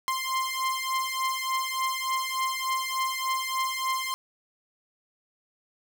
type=beating tone pair; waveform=sawtooth; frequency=1046.5 / 1049.9 Hz; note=C6 / C6; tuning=0 / +6 cents; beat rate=3.4 Hz; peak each=-26 dBFS; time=0.08-4.14 s; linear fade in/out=0 ms; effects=none